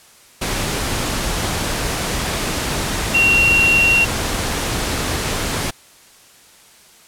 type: tone in noise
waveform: sine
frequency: 2746 Hz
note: F7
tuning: 30 cents flat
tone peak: -11 dBFS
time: 3.14-4.05 s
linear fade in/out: 10 ms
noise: pink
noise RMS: -21 dBFS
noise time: 0.41-5.71 s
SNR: +7 dB
effects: white hiss -47 dBFS RMS until 7.07 s + low-pass 11000 Hz 12 dB/octave